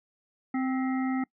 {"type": "harmonic tone with a mistuned harmonic", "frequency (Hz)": 260.8, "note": "C4", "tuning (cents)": -5, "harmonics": [1, 3, 5, 7, 8], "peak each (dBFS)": [-26, -36, -40, -43, -44], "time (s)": [0.54, 1.24], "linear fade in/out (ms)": 5, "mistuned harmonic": 7, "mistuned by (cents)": 77, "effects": ["noise-tail reverb RT60 0.1 s tail -24 dB re dry"]}